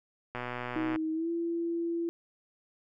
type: click train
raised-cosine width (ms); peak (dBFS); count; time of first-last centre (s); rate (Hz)
0.5; -21; 76; 0.35-0.96; 123
type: tone with pitch glide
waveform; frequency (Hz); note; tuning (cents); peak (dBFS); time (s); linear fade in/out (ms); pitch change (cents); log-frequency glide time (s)
sine; 316.6 to 337.4; D#4 to E4; +30 to +40; -29; 0.76-2.09; 0; +110; 1.13-1.3
effects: none